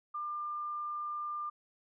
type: tone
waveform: sine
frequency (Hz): 1197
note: D6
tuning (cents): +33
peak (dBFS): -35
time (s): 0.14-1.5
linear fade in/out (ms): 10
effects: none